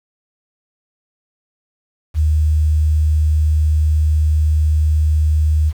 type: tone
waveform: sine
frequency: 77 Hz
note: D#2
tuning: 17 cents flat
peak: -11 dBFS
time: 2.14-5.73 s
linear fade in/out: 50 ms
effects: 7-bit